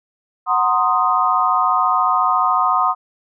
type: chord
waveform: sine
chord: C half-diminished seventh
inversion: second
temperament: equal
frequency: 740 / 932.3 / 1046.5 / 1244.5 Hz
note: Gb5 / Bb5 / C6 / Eb6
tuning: 0 / 0 / 0 / 0 cents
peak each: -20 / -23 / -18 / -17 dBFS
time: 0.46-2.95 s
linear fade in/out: 50 ms
effects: none